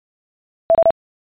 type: tone bursts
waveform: sine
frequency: 662 Hz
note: E5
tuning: 7 cents sharp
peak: -8 dBFS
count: 3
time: 0.7-0.905 s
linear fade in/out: 0 ms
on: 49 ms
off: 29 ms
effects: resampled to 8000 Hz